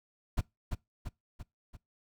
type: noise with echo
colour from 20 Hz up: brown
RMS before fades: -27 dBFS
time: 0.37-0.41 s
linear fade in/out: 10 ms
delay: 340 ms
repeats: 4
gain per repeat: -5 dB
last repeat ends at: 1.77 s
effects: noise-tail reverb RT60 0.2 s tail -23 dB re dry